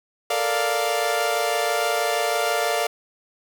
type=chord; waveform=sawtooth; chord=Bb major seventh; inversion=third; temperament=equal; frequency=440 / 466.2 / 587.3 / 698.5 Hz; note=A4 / Bb4 / D5 / F5; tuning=0 / 0 / 0 / 0 cents; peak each=-25 / -25 / -22 / -20 dBFS; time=0.3-2.87 s; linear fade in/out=5 ms; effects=none